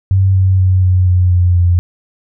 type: tone with pitch steps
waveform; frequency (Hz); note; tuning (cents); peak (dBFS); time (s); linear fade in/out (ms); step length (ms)
sine; 95.8 / 94.43 / 93.07 / 91.74 / 90.42 / 89.13 / 87.85; G2 / F#2 / F#2 / F#2 / F#2 / F2 / F2; -39 / +36 / +11 / -14 / -39 / +36 / +11; -7; 0.11-1.79; 0; 240
effects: none